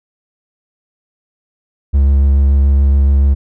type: tone with vibrato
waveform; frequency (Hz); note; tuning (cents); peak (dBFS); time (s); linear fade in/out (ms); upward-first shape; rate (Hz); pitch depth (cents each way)
triangle; 69.3; C#2; 0; -5; 1.93-3.35; 20; triangle; 7; 19
effects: none